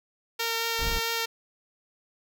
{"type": "tone with vibrato", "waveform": "5% pulse", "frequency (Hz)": 458.7, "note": "A#4", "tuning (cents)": -28, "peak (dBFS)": -15, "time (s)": [0.39, 1.26], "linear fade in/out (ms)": 10, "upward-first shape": "triangle", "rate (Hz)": 4.5, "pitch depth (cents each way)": 11}
{"type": "noise", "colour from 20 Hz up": "brown", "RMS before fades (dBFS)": -31, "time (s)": [0.78, 1], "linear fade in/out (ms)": 20}
{"effects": []}